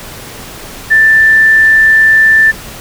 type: tone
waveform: sine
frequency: 1770 Hz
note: A6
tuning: 10 cents sharp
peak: -3 dBFS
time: 0.9-2.52 s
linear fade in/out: 20 ms
effects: pink hiss -28 dBFS RMS until 2.8 s